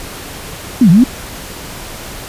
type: linear two-way sweep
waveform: sine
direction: down then up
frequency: 270 to 155.56 to 270 Hz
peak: -3 dBFS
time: 0.81-1.04 s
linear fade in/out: 5 ms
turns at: 0.9 s
effects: pink hiss -28 dBFS RMS until 2.28 s + resampled to 32000 Hz